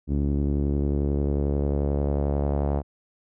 sawtooth tone with low-pass filter sweep, 71.2 Hz, C#2, 47 cents sharp, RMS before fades -24 dBFS, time 0.07-2.83 s, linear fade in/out 50 ms, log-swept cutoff 280 to 710 Hz, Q 2, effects none

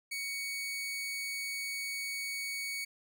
sawtooth tone, 2235 Hz, C#7, 14 cents sharp, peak -32 dBFS, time 0.11-2.85 s, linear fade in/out 10 ms, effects none

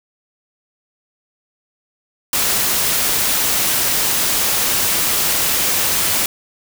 white noise, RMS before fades -17 dBFS, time 2.33-6.26 s, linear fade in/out 2 ms, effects none

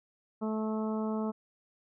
harmonic tone, 217.6 Hz, A3, 19 cents flat, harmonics 1 / 2 / 3 / 4 / 5 / 6, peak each -31 / -37 / -41 / -43 / -45 / -47 dBFS, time 0.41-1.32 s, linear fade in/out 20 ms, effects none

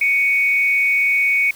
sine tone pair together, 2231 / 2489 Hz, C#7 / D#7, +11 / 0 cents, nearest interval major second, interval 189 cents, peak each -14 / -22 dBFS, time 0.01-1.51 s, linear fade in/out 5 ms, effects white hiss -42 dBFS RMS until 1.55 s

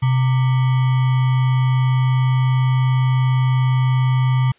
sine tone with sample-and-hold, 128.6 Hz, C3, 30 cents flat, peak -13 dBFS, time 0.02-4.52 s, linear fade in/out 10 ms, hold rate 1050 Hz, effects white hiss -55 dBFS RMS until 4.58 s + resampled to 8000 Hz

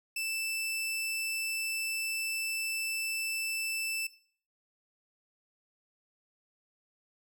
sawtooth tone, 2647 Hz, E7, 7 cents sharp, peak -29 dBFS, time 0.16-4.07 s, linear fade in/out 5 ms, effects noise-tail reverb RT60 0.5 s tail -17 dB re dry

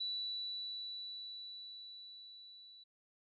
sine tone with level ramp, 3951 Hz, B7, in tune, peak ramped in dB -36 to -55 dBFS, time 0-2.84 s, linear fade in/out 10 ms, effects none

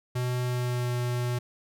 square tone with pitch glide, 124.4 to 122.55 Hz, B2 to B2, +13 to -13 cents, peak -27 dBFS, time 0.15-1.39 s, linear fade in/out 10 ms, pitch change -26 cents, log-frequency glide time 0.41-0.92 s, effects none

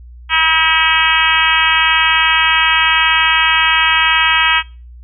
harmonic tone with a mistuned harmonic, 320.9 Hz, E4, 46 cents flat, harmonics 3 / 4 / 5 / 6 / 7 / 8 / 9 / 10, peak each -18 / -18 / -18 / -18 / -18 / -18 / -18 / -18 dBFS, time 0.29-4.63 s, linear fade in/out 50 ms, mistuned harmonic 7, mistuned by +15 cents, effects noise-tail reverb RT60 0.4 s tail -25 dB re dry + added 60 Hz sine -33 dBFS peak until 5.03 s

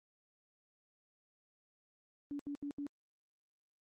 sine tone bursts, 286.5 Hz, D4, 43 cents flat, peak -38 dBFS, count 4, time 2.31-2.867 s, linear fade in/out 0 ms, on 83 ms, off 75 ms, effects Opus 24 kbps

